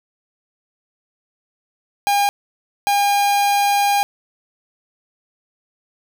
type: tone bursts at uneven times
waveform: 45% pulse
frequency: 809 Hz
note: G#5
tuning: 46 cents flat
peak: -14 dBFS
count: 2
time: 2.07-2.29 / 2.87-4.03 s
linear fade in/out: 0 ms
effects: none